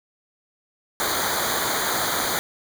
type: noise with comb filter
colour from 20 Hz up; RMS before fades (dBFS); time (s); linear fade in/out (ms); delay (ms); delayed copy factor
pink; -24; 1-2.39; 0; 0.37; -1
effects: none